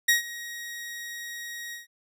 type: tone with ADSR envelope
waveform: sawtooth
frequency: 1889 Hz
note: A#6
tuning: 22 cents sharp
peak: -13 dBFS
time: 0.08-1.87 s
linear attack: 9 ms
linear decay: 130 ms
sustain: -19 dB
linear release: 140 ms
effects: none